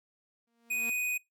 sawtooth tone with exponential growth, 233.1 Hz, A#3, in tune, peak -36 dBFS, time 0.47-0.9 s, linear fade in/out 5 ms, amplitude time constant 92 ms
square tone, 2489 Hz, D#7, in tune, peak -30 dBFS, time 0.7-1.18 s, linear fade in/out 10 ms
effects noise-tail reverb RT60 0.2 s tail -24 dB re dry

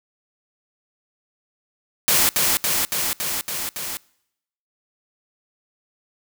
white noise with echo, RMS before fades -17 dBFS, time 2.08-2.29 s, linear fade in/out 0 ms, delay 280 ms, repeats 6, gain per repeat -2 dB, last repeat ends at 3.97 s, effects noise-tail reverb RT60 0.8 s tail -25 dB re dry

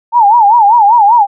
sine tone with vibrato, 880 Hz, A5, in tune, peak -3 dBFS, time 0.12-1.27 s, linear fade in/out 50 ms, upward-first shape sine, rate 5.1 Hz, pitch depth 170 cents each way, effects none

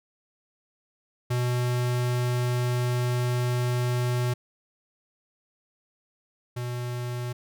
square tone pair in turn, 123.2 / 122.49 Hz, B2 / B2, -4 / -14 cents, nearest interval unison, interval 10 cents, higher first, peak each -24 / -30 dBFS, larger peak first, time 1.3-4.34 / 6.56-7.33 s, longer first, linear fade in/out 10 ms, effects none

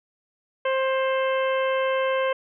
harmonic tone with a mistuned harmonic, 528 Hz, C5, 16 cents sharp, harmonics 1 / 2 / 3 / 4 / 5 / 6, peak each -22 / -28 / -32 / -34 / -36 / -38 dBFS, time 0.65-2.33 s, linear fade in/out 5 ms, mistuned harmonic 6, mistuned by -34 cents, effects none

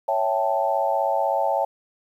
sine chord, A dominant seventh, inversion first, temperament equal with one note detuned, 556 / 659.3 / 784 / 880 Hz, C#5 / E5 / G5 / A5, +5 / 0 / 0 / 0 cents, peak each -25 dBFS, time 0.08-1.65 s, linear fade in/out 5 ms, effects 9-bit

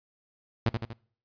sawtooth tone with echo, 114.1 Hz, A#2, 37 cents flat, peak -18 dBFS, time 0.66-0.69 s, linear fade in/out 0 ms, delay 80 ms, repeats 3, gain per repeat -5 dB, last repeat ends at 0.93 s, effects noise-tail reverb RT60 0.5 s tail -23 dB re dry + resampled to 11025 Hz

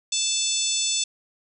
harmonic tone, 880 Hz, A5, in tune, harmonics 3 / 4 / 5 / 6 / 7 / 8 / 9, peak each -34 / -27 / -32 / -32 / -29 / -32 / -27 dBFS, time 0.12-1.04 s, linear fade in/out 5 ms, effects none

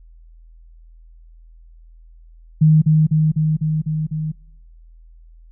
sine tone with echo, 155.56 Hz, D#3, in tune, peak -8 dBFS, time 2.61-2.82 s, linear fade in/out 10 ms, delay 250 ms, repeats 6, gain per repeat -2 dB, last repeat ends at 4.32 s, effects noise-tail reverb RT60 0.9 s tail -26 dB re dry + added 41 Hz sine -42 dBFS peak until 5.51 s

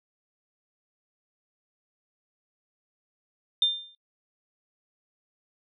sine tone with exponential decay, 3600 Hz, A7, 39 cents sharp, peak -16 dBFS, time 3.62-3.95 s, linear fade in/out 2 ms, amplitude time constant 71 ms, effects noise-tail reverb RT60 0.1 s tail -20 dB re dry + tanh soft clip ceiling -13 dBFS

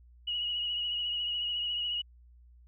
sine tone with vibrato, 2904 Hz, F#7, 33 cents flat, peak -30 dBFS, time 0.27-2.02 s, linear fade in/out 10 ms, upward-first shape triangle, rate 14 Hz, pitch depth 35 cents each way, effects added 60 Hz sine -54 dBFS peak until 2.67 s

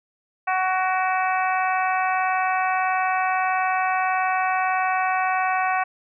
harmonic tone with a mistuned harmonic, 373.2 Hz, F#4, 15 cents sharp, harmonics 2 / 3 / 4 / 5 / 6 / 7, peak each -22 / -26 / -28 / -30 / -32 / -33 dBFS, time 0.47-5.84 s, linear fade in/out 10 ms, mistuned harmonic 6, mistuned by +38 cents, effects none

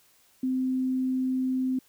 sine tone, 258.6 Hz, C4, 20 cents flat, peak -24 dBFS, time 0.43-1.79 s, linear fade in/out 5 ms, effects white hiss -62 dBFS RMS until 1.88 s

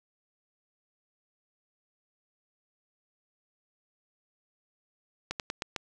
slowing click train, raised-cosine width 0.2 ms, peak -15 dBFS, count 5, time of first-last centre 5.31-5.762 s, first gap 88 ms, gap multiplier 1.17, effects none

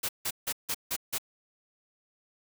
white noise bursts, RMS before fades -31 dBFS, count 6, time 0.03-1.184 s, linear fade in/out 10 ms, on 59 ms, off 160 ms, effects none

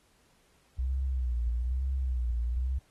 sine tone with vibrato, 62.3 Hz, B1, 16 cents sharp, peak -27 dBFS, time 0.78-2.79 s, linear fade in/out 10 ms, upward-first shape sine, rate 1.1 Hz, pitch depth 110 cents each way, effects pink hiss -67 dBFS RMS until 2.9 s + AAC 32 kbps

